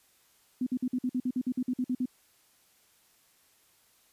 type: tone bursts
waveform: sine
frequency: 251.9 Hz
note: B3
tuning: 34 cents sharp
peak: -26 dBFS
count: 14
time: 0.61-2.057 s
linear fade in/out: 5 ms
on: 56 ms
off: 51 ms
effects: white hiss -65 dBFS RMS until 4.12 s + resampled to 32000 Hz